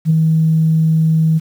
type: tone with ADSR envelope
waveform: sine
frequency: 159.7 Hz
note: D#3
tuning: 45 cents sharp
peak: -6 dBFS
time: 0.05-1.4 s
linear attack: 53 ms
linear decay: 10 ms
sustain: -3 dB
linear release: 29 ms
effects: tanh soft clip ceiling -3 dBFS + 7-bit